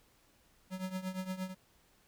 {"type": "tone with tremolo", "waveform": "square", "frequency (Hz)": 186.6, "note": "F#3", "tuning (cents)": 15, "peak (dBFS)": -34, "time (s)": [0.7, 1.55], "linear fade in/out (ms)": 50, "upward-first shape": "triangle", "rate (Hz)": 8.6, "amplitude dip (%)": 85, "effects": ["pink hiss -68 dBFS RMS until 2.07 s"]}